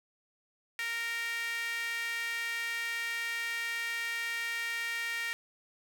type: tone with high-pass filter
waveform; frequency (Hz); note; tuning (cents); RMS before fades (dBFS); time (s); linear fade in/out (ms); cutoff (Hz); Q
sawtooth; 463.8; A#4; -9; -35; 0.79-5.33; 0; 2000; 4.9
effects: none